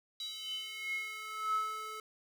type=tone with high-pass filter sweep; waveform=square; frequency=433.1 Hz; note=A4; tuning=27 cents flat; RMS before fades=-39 dBFS; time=0.2-2 s; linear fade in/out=2 ms; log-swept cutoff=4000 to 880 Hz; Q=9.9; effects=none